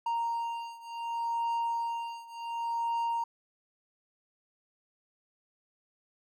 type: beating tone pair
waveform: triangle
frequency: 930 / 930.68 Hz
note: A#5 / A#5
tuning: -4 / -3 cents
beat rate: 0.68 Hz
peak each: -31 / -33 dBFS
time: 0.06-3.24 s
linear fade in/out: 5 ms
effects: none